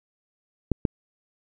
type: clicks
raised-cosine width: 3 ms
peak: -8 / -8 dBFS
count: 2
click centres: 0.717 / 0.852 s
effects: none